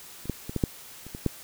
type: clicks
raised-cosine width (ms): 3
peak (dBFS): -28 / -14 / -21 / -14 / -9 / -29 / -23 / -10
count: 8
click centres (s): 0.256 / 0.297 / 0.495 / 0.563 / 0.638 / 1.066 / 1.149 / 1.263
effects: white hiss -46 dBFS RMS until 1.43 s